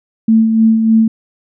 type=tone with tremolo; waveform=sine; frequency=222.9 Hz; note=A3; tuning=23 cents sharp; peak=-5 dBFS; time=0.28-1.08 s; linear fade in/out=5 ms; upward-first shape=sine; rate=3.3 Hz; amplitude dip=45%; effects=none